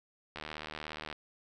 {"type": "click train", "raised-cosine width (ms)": 0.3, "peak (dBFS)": -24, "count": 60, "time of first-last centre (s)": [0.36, 1.127], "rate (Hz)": 76.9, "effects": []}